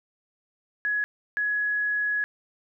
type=tone pair in turn; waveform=sine; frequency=1681 / 1681 Hz; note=G#6 / G#6; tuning=+20 / +20 cents; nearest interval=unison; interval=0 cents; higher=neither; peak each=-23 dBFS; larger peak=neither; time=0.85-1.04 / 1.37-2.24 s; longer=second; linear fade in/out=0 ms; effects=none